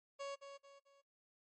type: tone with echo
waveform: 30% pulse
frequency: 557 Hz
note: C#5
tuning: 8 cents sharp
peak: -40 dBFS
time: 0.19-0.36 s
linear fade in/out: 20 ms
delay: 220 ms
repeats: 3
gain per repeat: -8 dB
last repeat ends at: 1.02 s
effects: noise-tail reverb RT60 0.2 s tail -25 dB re dry + MP3 32 kbps